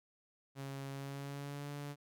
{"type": "tone with pitch glide", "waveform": "sawtooth", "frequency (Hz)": [137.3, 144.04], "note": ["C#3", "D3"], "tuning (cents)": [-16, -33], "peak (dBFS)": -38, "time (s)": [0.55, 1.96], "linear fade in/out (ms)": 50, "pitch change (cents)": 83, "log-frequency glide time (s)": [0.92, 1.68], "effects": []}